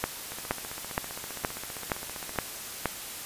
two click trains, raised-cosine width 0.5 ms, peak -10 / -23 dBFS, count 7 / 32, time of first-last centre 0.04-2.857 / 0.32-2.359 s, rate 2.13 / 15.2 Hz, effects white hiss -39 dBFS RMS until 3.25 s + resampled to 32000 Hz

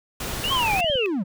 pink noise, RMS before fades -30 dBFS, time 0.2-0.81 s, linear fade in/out 5 ms
click train, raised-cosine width 5 ms, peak -23 dBFS, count 11, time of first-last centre 0.4-0.956 s, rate 18 Hz
sine tone with vibrato, 2746 Hz, F7, 30 cents flat, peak -23 dBFS, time 0.44-1.06 s, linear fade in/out 0 ms, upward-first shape triangle, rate 2.6 Hz, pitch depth 290 cents each way
triangle linear sweep, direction down, 1108.7 to 165.9 Hz, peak -20 dBFS, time 0.5-1.24 s, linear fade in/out 20 ms
effects none

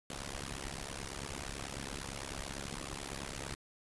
pink noise with amplitude modulation, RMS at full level -38 dBFS, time 0.1-3.55 s, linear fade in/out 2 ms, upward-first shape sine, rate 69 Hz, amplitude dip 100%, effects resampled to 24000 Hz

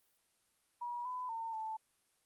sine tone with pitch steps, 962 / 1003 / 907 / 879 Hz, B5 / B5 / A#5 / A5, -46 / +26 / -48 / -2 cents, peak -38 dBFS, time 0.81-1.77 s, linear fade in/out 10 ms, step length 240 ms, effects white hiss -75 dBFS RMS until 2.25 s + Opus 32 kbps

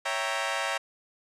15% pulse chord, C# diminished seventh, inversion none, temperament equal, 554.4 / 659.3 / 784 / 932.3 Hz, C#5 / E5 / G5 / Bb5, 0 / 0 / 0 / 0 cents, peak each -27 dBFS, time 0.05-0.78 s, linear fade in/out 10 ms, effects low-pass 8000 Hz 12 dB/octave

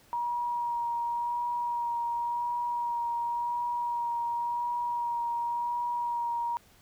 sine tone with vibrato, 951 Hz, A#5, 34 cents sharp, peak -28 dBFS, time 0.13-6.57 s, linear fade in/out 0 ms, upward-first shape sine, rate 0.92 Hz, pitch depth 14 cents each way, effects pink hiss -60 dBFS RMS until 6.81 s

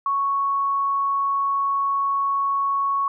sine tone, 1108.7 Hz, C#6, in tune, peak -19 dBFS, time 0.06-3.08 s, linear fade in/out 2 ms, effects none

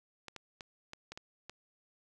clicks, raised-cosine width 0.2 ms, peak -27 dBFS, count 7, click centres 0.283 / 0.363 / 0.608 / 0.934 / 1.12 / 1.175 / 1.496 s, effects none

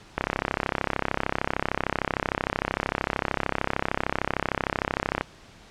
click train, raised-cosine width 0.5 ms, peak -8 dBFS, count 168, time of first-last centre 0.18-5.21 s, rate 33.2 Hz, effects pink hiss -50 dBFS RMS until 5.7 s + low-pass 6000 Hz 12 dB/octave

